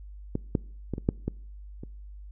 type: clicks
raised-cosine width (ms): 3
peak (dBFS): -14 / -10 / -16 / -21 / -9 / -15 / -25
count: 7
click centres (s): 0.354 / 0.552 / 0.937 / 0.981 / 1.089 / 1.28 / 1.835
effects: noise-tail reverb RT60 0.6 s tail -25 dB re dry + added 50 Hz sine -41 dBFS peak until 2.31 s